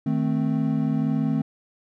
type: chord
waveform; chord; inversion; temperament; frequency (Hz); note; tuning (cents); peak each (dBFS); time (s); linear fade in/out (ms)
triangle; A diminished; second; equal; 155.56 / 220 / 261.6; Eb3 / A3 / C4; 0 / 0 / 0; -23; 0.06-1.42; 5
effects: none